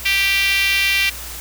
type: tone with high-pass filter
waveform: 5% pulse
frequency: 392.2 Hz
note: G4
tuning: 1 cent sharp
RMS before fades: -17 dBFS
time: 0.05-1.1 s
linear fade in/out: 10 ms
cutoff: 2300 Hz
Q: 3.8
effects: added 60 Hz sine -35 dBFS peak until 1.4 s + white hiss -32 dBFS RMS until 1.4 s